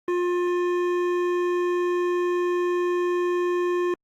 triangle tone with hard clipping, 354.2 Hz, F4, 24 cents sharp, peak -23 dBFS, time 0.08-3.94 s, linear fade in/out 2 ms, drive 16 dB, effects Opus 24 kbps

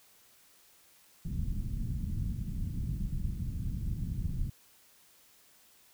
pink low-pass noise, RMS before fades -34 dBFS, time 1.25-4.5 s, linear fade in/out 5 ms, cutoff 190 Hz, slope 24 dB/octave, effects white hiss -62 dBFS RMS until 5.93 s

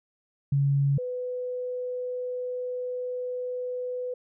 sine tone pair in turn, 140 / 498.9 Hz, C#3 / B4, +18 / +17 cents, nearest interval octave + minor seventh, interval 2199 cents, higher second, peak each -20 / -29 dBFS, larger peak first, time 0.52-0.98 / 0.98-4.14 s, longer second, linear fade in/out 5 ms, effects none

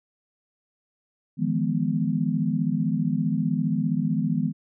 sine chord, F half-diminished seventh, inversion third, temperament equal with one note detuned, 155.56 / 170.82 / 207.7 / 246.9 Hz, Eb3 / F3 / Ab3 / Cb4, 0 / -38 / 0 / 0 cents, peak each -27 dBFS, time 1.37-4.53 s, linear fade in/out 50 ms, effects none

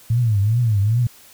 sine tone with vibrato, 110 Hz, A2, in tune, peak -14 dBFS, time 0.1-1.07 s, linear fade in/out 5 ms, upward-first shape triangle, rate 2.5 Hz, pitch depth 220 cents each way, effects white hiss -47 dBFS RMS until 1.33 s

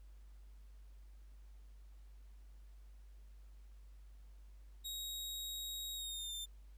sawtooth tone with pitch glide, 3789 to 3583 Hz, A#7 to A7, +27 to +31 cents, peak -39 dBFS, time 4.84-6.46 s, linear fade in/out 20 ms, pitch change -96 cents, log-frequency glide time 5.94-6.34 s, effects added 50 Hz sine -54 dBFS peak until 6.77 s + pink hiss -75 dBFS RMS until 6.77 s

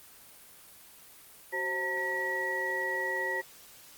sine tone cluster, 376.9 / 531 / 906 / 1923 Hz, F#4 / C5 / A#5 / B6, +32 / +25 / -50 / -47 cents, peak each -38 / -38 / -38 / -31 dBFS, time 1.52-3.42 s, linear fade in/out 20 ms, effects white hiss -53 dBFS RMS until 3.97 s + Opus 24 kbps

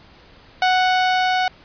sawtooth tone with level ramp, 740 Hz, F#5, in tune, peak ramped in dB -10 to -13 dBFS, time 0.62-1.48 s, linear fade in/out 2 ms, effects pink hiss -48 dBFS RMS until 1.64 s + resampled to 11025 Hz

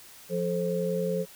sine tone cluster, 175.5 / 435.2 / 526 Hz, F3 / A4 / C5, +9 / -19 / +9 cents, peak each -30 dBFS, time 0.29-1.26 s, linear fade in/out 50 ms, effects white hiss -50 dBFS RMS until 1.35 s

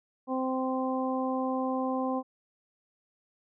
harmonic tone, 260 Hz, C4, 11 cents flat, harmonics 1 / 2 / 3 / 4, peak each -30 / -33 / -35 / -36 dBFS, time 0.27-2.23 s, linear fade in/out 50 ms, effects none

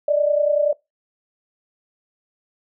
sine tone pair together, 585.5 / 616 Hz, D5 / D#5, -5 / -17 cents, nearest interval minor second, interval 88 cents, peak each -16 / -21 dBFS, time 0.08-0.73 s, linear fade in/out 5 ms, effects noise-tail reverb RT60 0.2 s tail -23 dB re dry

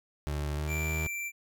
30% pulse tone with pitch glide, 73.42 to 78.69 Hz, D2 to D#2, 0 to +20 cents, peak -28 dBFS, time 0.27-1.07 s, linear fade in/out 0 ms, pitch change +120 cents, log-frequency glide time 0.53-0.81 s
square tone, 2349 Hz, D7, in tune, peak -34 dBFS, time 0.67-1.32 s, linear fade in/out 50 ms
effects none

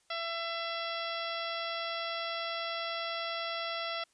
harmonic tone, 670 Hz, E5, 28 cents sharp, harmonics 1 / 2 / 3 / 4 / 5 / 6 / 7 / 8, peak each -39 / -39 / -42 / -44 / -41 / -47 / -47 / -47 dBFS, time 0.1-4.04 s, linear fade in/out 5 ms, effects white hiss -70 dBFS RMS until 4.13 s + resampled to 22050 Hz

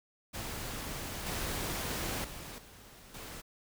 pink noise with level steps, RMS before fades -40 / -36 / -45 / -54 / -45 dBFS, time 0.33-3.42 s, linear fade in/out 20 ms, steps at 1.26 / 2.24 / 2.58 / 3.14 s, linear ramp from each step 5 ms, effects none

